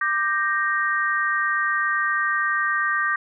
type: chord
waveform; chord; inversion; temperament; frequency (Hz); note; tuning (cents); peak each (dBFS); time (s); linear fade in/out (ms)
sine; G minor; second; equal with one note detuned; 1184.9 / 1568 / 1864.7; D6 / G6 / Bb6; +15 / 0 / 0; -24; 0.01-3.16; 5
effects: none